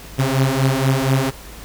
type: beating tone pair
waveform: sawtooth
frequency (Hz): 131.4 / 135.6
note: C3 / C#3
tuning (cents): +8 / -38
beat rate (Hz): 4.2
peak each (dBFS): -14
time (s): 0.18-1.31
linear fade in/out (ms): 20
effects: added 52 Hz sine -39 dBFS peak until 1.64 s + pink hiss -39 dBFS RMS until 1.64 s